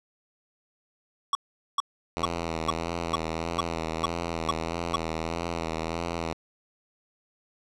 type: tone bursts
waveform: square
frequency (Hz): 1122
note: C#6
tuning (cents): +21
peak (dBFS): -22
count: 9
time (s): 1.33-4.959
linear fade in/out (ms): 2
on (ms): 21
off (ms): 430
type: tone with vibrato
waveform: 5% pulse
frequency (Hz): 82.7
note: E2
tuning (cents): +6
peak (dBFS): -18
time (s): 2.17-6.33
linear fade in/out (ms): 0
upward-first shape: sine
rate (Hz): 1.6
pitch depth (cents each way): 48
effects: low-pass 6000 Hz 12 dB/octave